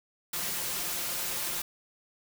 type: noise with comb filter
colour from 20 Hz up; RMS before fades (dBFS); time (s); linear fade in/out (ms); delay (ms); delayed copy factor
white; -33; 0.33-1.62; 5; 5.7; +0.65
effects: none